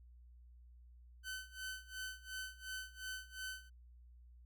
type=tone with tremolo; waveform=sawtooth; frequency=1521 Hz; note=F#6; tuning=47 cents sharp; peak=-38 dBFS; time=1.23-3.7 s; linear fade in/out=50 ms; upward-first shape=sine; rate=2.8 Hz; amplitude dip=90%; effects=added 60 Hz sine -57 dBFS peak until 4.45 s